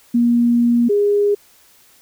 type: tone pair in turn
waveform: sine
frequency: 237.8 / 409.3 Hz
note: A#3 / G#4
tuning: +35 / -25 cents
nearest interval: major sixth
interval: 940 cents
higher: second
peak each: -11 / -12 dBFS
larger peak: first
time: 0.14-0.89 / 0.89-1.35 s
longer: first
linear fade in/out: 10 ms
effects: white hiss -51 dBFS RMS until 2.01 s